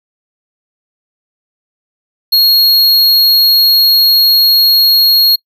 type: tone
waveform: square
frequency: 4293 Hz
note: C8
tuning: 44 cents sharp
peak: -6 dBFS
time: 2.32-5.36 s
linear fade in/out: 10 ms
effects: noise-tail reverb RT60 0.1 s tail -24 dB re dry